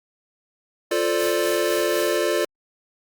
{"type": "chord", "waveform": "square", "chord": "D minor seventh", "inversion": "first", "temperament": "equal", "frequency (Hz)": [349.2, 440, 523.3, 587.3], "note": ["F4", "A4", "C5", "D5"], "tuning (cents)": [0, 0, 0, 0], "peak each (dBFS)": [-25, -26, -29, -25], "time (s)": [0.91, 2.45], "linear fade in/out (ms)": 5}
{"type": "noise with tremolo", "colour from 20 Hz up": "white", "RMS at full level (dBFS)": -33, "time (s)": [1.19, 2.17], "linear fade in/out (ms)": 5, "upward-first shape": "triangle", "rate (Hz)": 4, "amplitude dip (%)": 60}
{"effects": ["Opus 48 kbps"]}